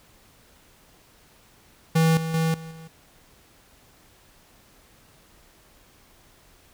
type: tone with level steps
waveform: square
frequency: 162.1 Hz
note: E3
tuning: 29 cents flat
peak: -17 / -27 / -21 / -37 / -41 dBFS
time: 1.95-2.88 s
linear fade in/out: 10 ms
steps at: 2.17 / 2.34 / 2.54 / 2.71 s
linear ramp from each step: 2 ms
effects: pink hiss -56 dBFS RMS until 6.73 s